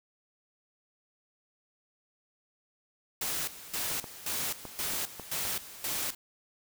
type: noise with tremolo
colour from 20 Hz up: white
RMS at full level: -33 dBFS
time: 3.21-6.15 s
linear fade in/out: 5 ms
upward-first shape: square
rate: 1.9 Hz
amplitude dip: 80%
type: clicks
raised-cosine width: 1 ms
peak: -26 dBFS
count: 6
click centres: 3.915 / 4.042 / 4.653 / 4.936 / 5.197 / 5.452 s
effects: none